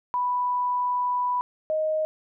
sine tone pair in turn, 987.8 / 623.8 Hz, B5 / D#5, 0 / +4 cents, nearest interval minor sixth, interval 796 cents, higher first, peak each -22 dBFS, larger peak neither, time 0.14-1.41 / 1.7-2.05 s, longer first, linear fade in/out 0 ms, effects none

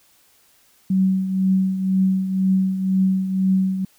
sine tone with tremolo, 189.4 Hz, F#3, 41 cents sharp, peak -13 dBFS, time 0.9-3.85 s, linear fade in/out 5 ms, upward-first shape triangle, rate 2 Hz, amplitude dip 65%, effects white hiss -57 dBFS RMS until 3.98 s

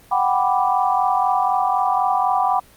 sine chord, G major seventh, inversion third, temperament equal, 740 / 784 / 987.8 / 1174.7 Hz, F#5 / G5 / B5 / D6, 0 / 0 / 0 / 0 cents, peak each -20 / -20 / -21 / -23 dBFS, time 0.11-2.6 s, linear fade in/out 10 ms, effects pink hiss -49 dBFS RMS until 2.76 s + Opus 24 kbps

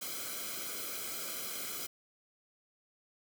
white noise with comb filter, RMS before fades -40 dBFS, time 0.01-1.87 s, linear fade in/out 10 ms, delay 1.1 ms, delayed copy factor -0.9, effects none

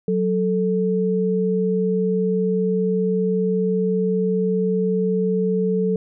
sine tone pair together, 185.17 / 440 Hz, F#3 / A4, +2 / 0 cents, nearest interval octave + minor third, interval 1498 cents, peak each -20 / -20 dBFS, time 0.08-5.96 s, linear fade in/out 2 ms, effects none

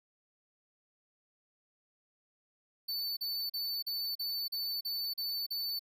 square tone bursts, 4506 Hz, C#8, 28 cents sharp, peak -34 dBFS, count 9, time 2.88-5.794 s, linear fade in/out 10 ms, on 290 ms, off 38 ms, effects none

